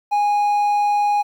triangle tone, 825 Hz, G#5, 12 cents flat, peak -13 dBFS, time 0.11-1.23 s, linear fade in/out 20 ms, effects 9-bit

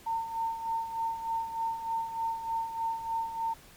sine tone with tremolo, 908 Hz, A#5, 46 cents flat, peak -27 dBFS, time 0.06-3.54 s, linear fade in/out 10 ms, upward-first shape sine, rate 3.3 Hz, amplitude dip 65%, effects pink hiss -54 dBFS RMS until 3.76 s + MP3 96 kbps

